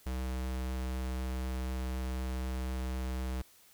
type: tone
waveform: square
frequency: 64 Hz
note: C2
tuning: 38 cents flat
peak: -34 dBFS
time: 0.06-3.42 s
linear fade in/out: 5 ms
effects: white hiss -61 dBFS RMS until 3.73 s